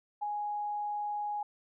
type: tone with ADSR envelope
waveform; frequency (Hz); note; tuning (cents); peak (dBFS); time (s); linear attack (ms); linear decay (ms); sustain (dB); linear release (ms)
sine; 830.6; G#5; 0; -29; 0.21-1.43; 21; 6; -3; 4
effects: none